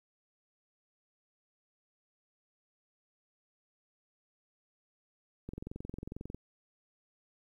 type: click train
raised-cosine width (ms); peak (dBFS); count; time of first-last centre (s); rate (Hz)
3; -28; 20; 5.49-6.346; 22.2
effects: 11-bit